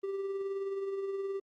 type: tone with tremolo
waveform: triangle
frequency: 392 Hz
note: G4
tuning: in tune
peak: -29 dBFS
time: 0.03-1.4 s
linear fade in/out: 10 ms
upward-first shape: triangle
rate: 19 Hz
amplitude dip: 45%
effects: Opus 32 kbps